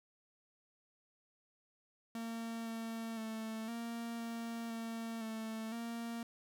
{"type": "tone with pitch steps", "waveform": "45% pulse", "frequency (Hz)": [228.8, 226.8, 221.4, 232.4, 231, 227.8, 221.7, 232.2], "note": ["A#3", "A#3", "A3", "A#3", "A#3", "A#3", "A3", "A#3"], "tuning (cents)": [-32, -47, 11, -5, -16, -40, 13, -7], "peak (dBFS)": -40, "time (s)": [2.15, 6.23], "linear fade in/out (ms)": 2, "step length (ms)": 510, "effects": []}